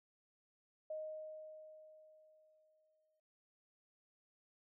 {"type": "tone with exponential decay", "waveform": "sine", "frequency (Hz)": 622.3, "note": "D#5", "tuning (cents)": 0, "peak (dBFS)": -40, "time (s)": [0.9, 3.2], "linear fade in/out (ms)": 5, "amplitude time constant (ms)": 500, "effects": []}